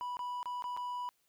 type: tone with dropouts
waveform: triangle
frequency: 984 Hz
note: B5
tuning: 7 cents flat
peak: -34 dBFS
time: 0.01-1.09 s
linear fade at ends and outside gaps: 0 ms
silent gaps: 0.169-0.192 / 0.429-0.457 / 0.623-0.641 / 0.766-0.773 s
effects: white hiss -75 dBFS RMS until 1.28 s